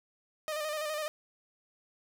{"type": "tone with vibrato", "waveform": "sawtooth", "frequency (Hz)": 610, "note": "D#5", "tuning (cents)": -34, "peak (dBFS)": -29, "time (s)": [0.48, 1.08], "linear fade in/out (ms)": 0, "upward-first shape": "square", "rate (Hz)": 12, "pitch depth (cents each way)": 37, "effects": []}